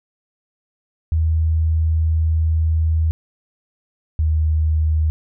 sine tone pair in turn, 80 / 78.17 Hz, D#2 / D#2, +49 / +9 cents, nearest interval unison, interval 40 cents, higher first, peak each -14 dBFS, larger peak neither, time 1.12-3.11 / 4.19-5.1 s, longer first, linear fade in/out 0 ms, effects none

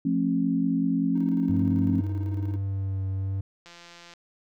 sine chord, F augmented, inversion none, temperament equal with one note detuned, 174.61 / 220 / 270.4 Hz, F3 / A3 / C#4, 0 / 0 / -43 cents, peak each -27 / -28 / -24 dBFS, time 0.05-2.01 s, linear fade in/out 5 ms
triangle tone with tremolo, 311.2 Hz, D#4, in tune, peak -31 dBFS, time 1.15-2.56 s, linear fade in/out 5 ms, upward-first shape square, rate 18 Hz, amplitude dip 65%
triangle tone with vibrato, 96.8 Hz, G2, 21 cents flat, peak -24 dBFS, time 1.49-3.41 s, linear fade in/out 5 ms, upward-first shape triangle, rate 1.1 Hz, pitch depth 22 cents each way
click train, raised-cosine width 0.2 ms, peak -30 dBFS, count 83, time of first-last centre 3.66-4.137 s, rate 172 Hz
effects none

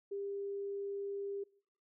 sine tone, 399.4 Hz, G4, 32 cents sharp, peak -37 dBFS, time 0.11-1.44 s, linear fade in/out 10 ms, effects noise-tail reverb RT60 0.6 s tail -24 dB re dry

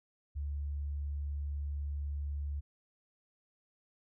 sine tone, 72 Hz, D2, 34 cents flat, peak -34 dBFS, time 0.35-2.61 s, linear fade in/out 20 ms, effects none

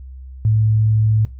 sine tone, 108.8 Hz, A2, 19 cents flat, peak -12 dBFS, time 0.45-1.25 s, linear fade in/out 0 ms, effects noise-tail reverb RT60 0.2 s tail -17 dB re dry + added 65 Hz sine -32 dBFS peak until 1.39 s

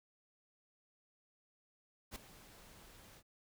pink noise with ADSR envelope, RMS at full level -44 dBFS, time 2.11-3.23 s, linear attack 48 ms, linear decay 6 ms, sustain -15 dB, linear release 56 ms, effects none

